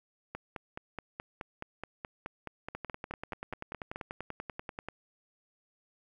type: two click trains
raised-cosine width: 0.5 ms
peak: -23 / -23 dBFS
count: 23 / 18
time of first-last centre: 2.75-4.886 / 0.35-3.959 s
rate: 10.3 / 4.71 Hz
effects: 10-bit